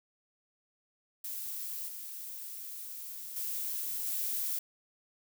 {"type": "noise with level steps", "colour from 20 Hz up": "violet", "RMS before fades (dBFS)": [-39, -43, -36, -34], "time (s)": [1.24, 4.59], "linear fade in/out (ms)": 5, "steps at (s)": [1.88, 3.36, 4.06], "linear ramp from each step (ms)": 5, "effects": []}